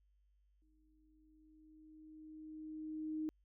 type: tone with exponential growth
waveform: sine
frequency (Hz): 311.1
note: D#4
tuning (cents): 0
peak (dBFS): -36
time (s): 0.62-3.29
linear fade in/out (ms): 0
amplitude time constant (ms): 580
effects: added 50 Hz sine -70 dBFS peak until 3.44 s